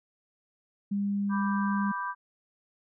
sine tone, 201.2 Hz, G3, 45 cents sharp, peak -26 dBFS, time 0.91-1.92 s, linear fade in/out 10 ms
sine chord, G major, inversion first, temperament equal, 987.8 / 1174.7 / 1568 Hz, B5 / D6 / G6, 0 / 0 / 0 cents, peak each -33 / -36 / -36 dBFS, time 1.29-2.15 s, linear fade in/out 50 ms
effects none

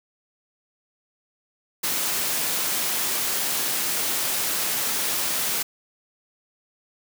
white high-pass noise, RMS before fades -25 dBFS, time 1.83-5.63 s, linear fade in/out 10 ms, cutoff 140 Hz, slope 12 dB/octave, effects none

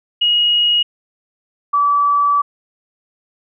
sine tone pair in turn, 2888 / 1152.1 Hz, F#7 / D6, -43 / -34 cents, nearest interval octave + major third, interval 1591 cents, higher first, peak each -11 / -11 dBFS, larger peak neither, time 0.21-0.83 / 1.73-2.42 s, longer second, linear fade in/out 10 ms, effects none

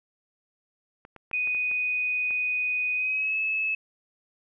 clicks, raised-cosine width 0.5 ms, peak -30 dBFS, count 7, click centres 1.051 / 1.163 / 1.313 / 1.474 / 1.548 / 1.714 / 2.308 s
sine tone with pitch glide, 2489 to 2595 Hz, D#7 to E7, 0 to -28 cents, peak -24 dBFS, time 1.33-3.75 s, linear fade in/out 5 ms, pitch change +72 cents, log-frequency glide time 2.95-3.37 s
effects none

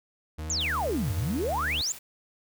40% pulse tone with vibrato, 77.1 Hz, D#2, 15 cents flat, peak -32 dBFS, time 0.38-1.82 s, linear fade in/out 10 ms, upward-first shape sine, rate 1.3 Hz, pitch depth 49 cents each way
sine exponential two-way sweep, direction down then up, 7459 to 78 to 7459 Hz, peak -26 dBFS, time 0.5-1.92 s, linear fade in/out 0 ms, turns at 1.15 s
white noise, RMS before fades -44 dBFS, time 0.6-1.99 s, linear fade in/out 10 ms
effects none

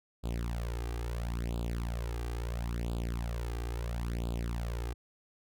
sawtooth tone with flanger, 58.27 Hz, A#1, in tune, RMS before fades -35 dBFS, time 0.23-4.94 s, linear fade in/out 20 ms, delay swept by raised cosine 0.25 to 2.55 ms, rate 0.74 Hz, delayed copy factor +0.85, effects none

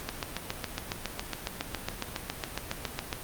click train, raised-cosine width 0.2 ms, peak -13 dBFS, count 23, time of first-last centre 0.09-3.129 s, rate 7.24 Hz, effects pink hiss -41 dBFS RMS until 3.23 s + Opus 48 kbps

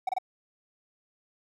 triangle tone bursts, 753 Hz, F#5, 30 cents sharp, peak -23 dBFS, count 3, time 0.07-0.185 s, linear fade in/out 5 ms, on 21 ms, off 26 ms, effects none

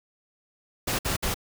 pink noise bursts, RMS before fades -27 dBFS, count 3, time 0.87-1.344 s, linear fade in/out 10 ms, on 120 ms, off 57 ms, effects none

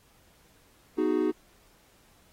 triangle chord, G# minor seventh, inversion first, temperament equal, 246.9 / 311.1 / 370 / 415.3 Hz, B3 / D#4 / F#4 / G#4, 0 / 0 / 0 / 0 cents, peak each -31 / -25 / -26 / -29 dBFS, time 0.97-1.32 s, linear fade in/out 20 ms, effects pink hiss -62 dBFS RMS until 2.32 s + AAC 48 kbps

